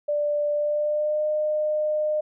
sine tone with pitch glide, 589 to 608.7 Hz, D5 to D#5, +5 to -38 cents, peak -21 dBFS, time 0.08-2.21 s, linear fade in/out 10 ms, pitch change +57 cents, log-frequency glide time 0.52-1.26 s, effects none

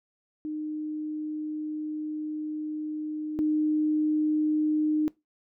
sine tone pair in turn, 306 / 306 Hz, D#4 / D#4, -29 / -29 cents, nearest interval unison, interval 0 cents, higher neither, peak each -30 / -22 dBFS, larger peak second, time 0.45-3.39 / 3.39-5.08 s, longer first, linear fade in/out 0 ms, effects noise-tail reverb RT60 0.2 s tail -21 dB re dry

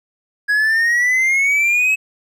triangle exponential sweep, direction up, 1658 to 2587 Hz, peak -11 dBFS, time 0.48-1.96 s, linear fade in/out 20 ms, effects none

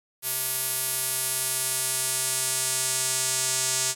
square tone with band-pass filter sweep, 130.2 Hz, C3, 8 cents flat, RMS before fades -27 dBFS, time 0.22-3.95 s, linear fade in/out 50 ms, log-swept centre 12000 to 7700 Hz, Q 2, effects none

